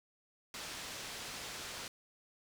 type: low-pass noise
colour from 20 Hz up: white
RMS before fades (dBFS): -45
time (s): 0.54-1.88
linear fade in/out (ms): 2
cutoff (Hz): 5800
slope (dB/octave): 12
effects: none